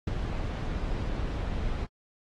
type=noise with ADSR envelope; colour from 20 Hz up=brown; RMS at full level=-26 dBFS; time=0.07-1.87 s; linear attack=5 ms; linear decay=22 ms; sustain=-5 dB; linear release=33 ms; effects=low-pass 5000 Hz 12 dB/octave + AAC 32 kbps